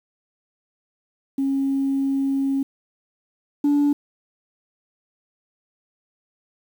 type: tone pair in turn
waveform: sine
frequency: 272.7 / 288.9 Hz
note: C#4 / D4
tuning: -28 / -28 cents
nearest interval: minor second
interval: 100 cents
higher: second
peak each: -18 / -13 dBFS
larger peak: second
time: 1.38-2.63 / 3.64-3.93 s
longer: first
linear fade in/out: 5 ms
effects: tanh soft clip ceiling -14 dBFS + 8-bit